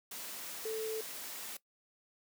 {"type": "tone in noise", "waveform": "sine", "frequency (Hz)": 440, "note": "A4", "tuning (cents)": 0, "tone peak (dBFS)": -34, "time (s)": [0.65, 1.01], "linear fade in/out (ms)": 5, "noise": "white", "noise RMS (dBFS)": -44, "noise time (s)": [0.11, 1.57], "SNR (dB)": 7, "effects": ["noise-tail reverb RT60 0.1 s tail -18 dB re dry", "high-pass 200 Hz 12 dB/octave"]}